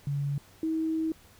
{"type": "tone pair in turn", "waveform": "sine", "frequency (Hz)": [141.9, 320.1], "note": ["C#3", "D#4"], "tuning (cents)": [41, 49], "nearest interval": "octave + major second", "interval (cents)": 1408, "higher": "second", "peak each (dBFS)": [-27, -26], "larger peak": "second", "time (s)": [[0.07, 0.38], [0.63, 1.12]], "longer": "second", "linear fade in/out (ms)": 2, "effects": ["added 93 Hz sine -61 dBFS peak until 1.39 s", "pink hiss -57 dBFS RMS until 1.39 s"]}